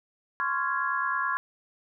sine chord, Db major seventh, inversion third, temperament just, 1039.4 / 1108.7 / 1385.9 / 1663.1 Hz, C6 / Db6 / F6 / Ab6, -12 / 0 / -14 / +2 cents, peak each -31 / -31 / -32 / -30 dBFS, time 0.4-1.37 s, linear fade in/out 0 ms, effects none

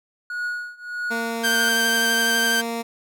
triangle tone with tremolo, 1453 Hz, F#6, 32 cents flat, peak -21 dBFS, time 0.3-1.69 s, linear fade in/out 2 ms, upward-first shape triangle, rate 1.6 Hz, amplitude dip 95%
15% pulse tone with pitch glide, 230 to 231.6 Hz, A#3 to A#3, -23 to -11 cents, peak -19 dBFS, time 1.1-2.83 s, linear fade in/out 20 ms, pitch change +12 cents, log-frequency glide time 1.56-2.46 s
sawtooth tone with vibrato, 1568 Hz, G6, in tune, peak -15 dBFS, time 1.43-2.62 s, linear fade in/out 20 ms, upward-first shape sine, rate 12 Hz, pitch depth 17 cents each way
effects none

